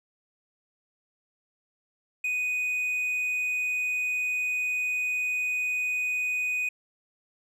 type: tone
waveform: triangle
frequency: 2489 Hz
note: D#7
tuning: in tune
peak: -24 dBFS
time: 2.24-6.69 s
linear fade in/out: 5 ms
effects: none